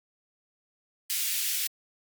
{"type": "high-pass noise", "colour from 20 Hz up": "white", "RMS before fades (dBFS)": -29, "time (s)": [1.1, 1.67], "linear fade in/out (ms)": 0, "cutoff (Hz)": 2000, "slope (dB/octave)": 24, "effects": ["Opus 48 kbps"]}